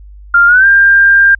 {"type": "tone with pitch glide", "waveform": "sine", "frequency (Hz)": [1396.9, 1595.4], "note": ["F6", "G6"], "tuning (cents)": [0, 30], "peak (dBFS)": -3, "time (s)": [0.34, 1.35], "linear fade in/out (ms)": 5, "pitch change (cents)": 230, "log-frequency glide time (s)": [0.47, 0.66], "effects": ["added 50 Hz sine -31 dBFS peak until 1.39 s"]}